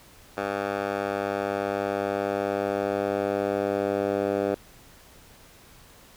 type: tone with band-pass filter sweep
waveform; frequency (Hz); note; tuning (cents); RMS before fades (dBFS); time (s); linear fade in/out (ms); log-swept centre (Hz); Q
10% pulse; 100; G2; +35; -27; 0.37-4.55; 5; 950 to 520; 1.2
effects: pink hiss -52 dBFS RMS until 6.16 s